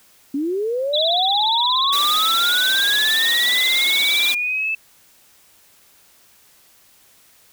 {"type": "linear sweep", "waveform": "sine", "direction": "up", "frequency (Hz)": [268.3, 2637], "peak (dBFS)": -19, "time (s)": [0.34, 4.75], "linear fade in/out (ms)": 5}
{"type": "tone with vibrato", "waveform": "sine", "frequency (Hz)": 3655, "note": "A#7", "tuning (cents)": -35, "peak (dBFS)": -17, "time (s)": [0.93, 4.33], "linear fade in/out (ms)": 10, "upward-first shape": "sine", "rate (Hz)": 17, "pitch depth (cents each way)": 150}
{"type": "high-pass noise", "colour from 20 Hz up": "white", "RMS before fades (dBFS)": -27, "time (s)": [1.92, 4.35], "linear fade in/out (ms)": 10, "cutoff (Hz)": 220, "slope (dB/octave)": 48}
{"effects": ["white hiss -53 dBFS RMS until 7.52 s"]}